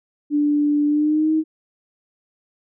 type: tone with pitch glide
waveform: sine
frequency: 293.7 to 314.8 Hz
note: D4 to D#4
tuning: 0 to +20 cents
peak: -15 dBFS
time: 0.3-1.44 s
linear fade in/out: 50 ms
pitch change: +120 cents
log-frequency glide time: 0.87-1.33 s
effects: none